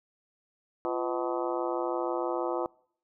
harmonic tone with a mistuned harmonic, 126.1 Hz, B2, 36 cents sharp, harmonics 3 / 4 / 5 / 6 / 7 / 8 / 9 / 10, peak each -32 / -34 / -36 / -38 / -39 / -40 / -41 / -42 dBFS, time 0.85-2.66 s, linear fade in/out 0 ms, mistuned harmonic 3, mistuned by -150 cents, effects noise-tail reverb RT60 0.6 s tail -25 dB re dry

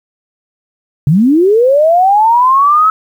sine linear sweep, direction up, 131.3 to 1301 Hz, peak -5 dBFS, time 1.07-2.9 s, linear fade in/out 2 ms, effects 7-bit

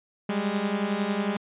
sawtooth beating tone pair, 196 / 207 Hz, G3 / G#3, 0 / -5 cents, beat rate 11 Hz, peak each -25 / -23 dBFS, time 0.29-1.37 s, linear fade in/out 5 ms, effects resampled to 8000 Hz

